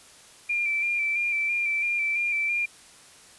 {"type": "tone with vibrato", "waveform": "sine", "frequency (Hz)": 2366, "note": "D7", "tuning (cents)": 12, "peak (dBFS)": -23, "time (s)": [0.49, 2.66], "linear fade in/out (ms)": 10, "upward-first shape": "square", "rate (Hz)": 3, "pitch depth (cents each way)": 26, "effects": ["white hiss -51 dBFS RMS until 3.38 s", "resampled to 24000 Hz"]}